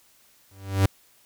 45% pulse tone with exponential growth, 97.2 Hz, G2, 14 cents flat, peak -14 dBFS, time 0.51-0.86 s, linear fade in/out 5 ms, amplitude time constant 75 ms, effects white hiss -59 dBFS RMS until 1.25 s

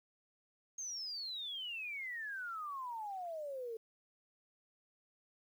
sine exponential sweep, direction down, 6500 to 440 Hz, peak -40 dBFS, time 0.78-3.77 s, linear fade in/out 5 ms, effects 11-bit

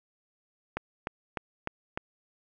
click train, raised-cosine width 0.5 ms, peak -16 dBFS, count 5, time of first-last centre 0.77-1.975 s, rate 3.32 Hz, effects none

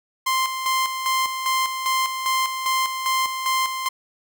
sawtooth tone with tremolo, 1046.5 Hz, C6, in tune, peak -15 dBFS, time 0.26-3.89 s, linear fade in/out 10 ms, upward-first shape square, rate 2.5 Hz, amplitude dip 55%, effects none

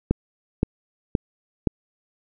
click train, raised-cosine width 3 ms, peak -5 dBFS, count 4, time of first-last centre 0.11-1.673 s, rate 1.92 Hz, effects none

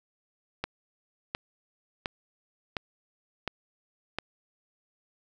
click train, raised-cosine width 0.3 ms, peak -14 dBFS, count 6, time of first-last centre 0.64-4.186 s, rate 1.41 Hz, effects none

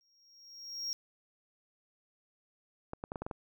triangle tone with exponential growth, 5588 Hz, F8, in tune, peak -31 dBFS, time 0.01-0.93 s, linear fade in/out 0 ms, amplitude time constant 200 ms
clicks, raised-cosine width 1 ms, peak -24 dBFS, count 7, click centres 2.934 / 3.039 / 3.119 / 3.158 / 3.22 / 3.265 / 3.312 s
effects none

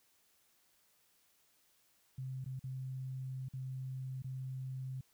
sine tone with dropouts, 130.81 Hz, C3, in tune, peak -39 dBFS, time 2.18-5.01 s, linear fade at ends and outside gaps 5 ms, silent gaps 2.444-2.46 / 2.594-2.639 / 3.486-3.535 / 4.222-4.243 s, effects white hiss -72 dBFS RMS until 5.13 s

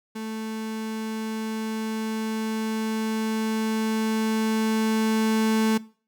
35% pulse tone with level ramp, 220 Hz, A3, in tune, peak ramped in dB -29 to -18 dBFS, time 0.15-5.78 s, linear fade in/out 10 ms, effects noise-tail reverb RT60 0.4 s tail -20 dB re dry

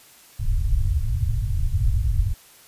pink low-pass noise, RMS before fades -21 dBFS, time 0.39-2.34 s, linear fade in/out 10 ms, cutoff 120 Hz, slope 48 dB/octave, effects white hiss -50 dBFS RMS until 2.67 s + resampled to 32000 Hz

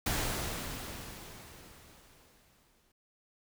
pink noise with exponential decay, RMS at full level -31 dBFS, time 0.06-2.92 s, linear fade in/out 5 ms, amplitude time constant 620 ms, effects none

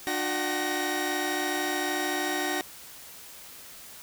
sawtooth tone cluster, 299.5 / 363.3 / 760 / 1875 Hz, D4 / F#4 / F#5 / A#6, +34 / -32 / +46 / +10 cents, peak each -29 dBFS, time 0.07-2.61 s, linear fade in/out 0 ms, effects white hiss -46 dBFS RMS until 4.02 s

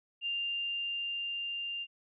sine tone with level ramp, 2794 Hz, F7, in tune, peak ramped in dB -31 to -35 dBFS, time 0.21-1.87 s, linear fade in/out 50 ms, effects none

